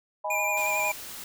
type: chord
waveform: sine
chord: G# minor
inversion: second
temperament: equal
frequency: 622.3 / 830.6 / 987.8 Hz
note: D#5 / G#5 / B5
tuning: 0 / 0 / 0 cents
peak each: -32 dBFS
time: 0.24-0.92 s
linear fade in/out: 10 ms
type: tone with vibrato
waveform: square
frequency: 2400 Hz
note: D7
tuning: 37 cents sharp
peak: -27 dBFS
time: 0.3-0.92 s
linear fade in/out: 5 ms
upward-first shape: sine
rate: 11 Hz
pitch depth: 34 cents each way
type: noise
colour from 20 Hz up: white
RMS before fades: -40 dBFS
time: 0.57-1.24 s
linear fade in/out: 2 ms
effects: none